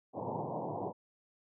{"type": "band-pass noise", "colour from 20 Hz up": "white", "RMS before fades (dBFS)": -38, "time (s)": [0.13, 0.93], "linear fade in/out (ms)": 50, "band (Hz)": [100, 980], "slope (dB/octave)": 96, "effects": []}